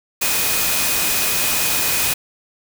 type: tone in noise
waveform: sine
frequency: 2494 Hz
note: D#7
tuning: 3 cents sharp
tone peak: -27 dBFS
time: 0.21-2.14 s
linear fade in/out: 10 ms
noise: white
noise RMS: -19 dBFS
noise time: 0.21-2.14 s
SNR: -11 dB
effects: none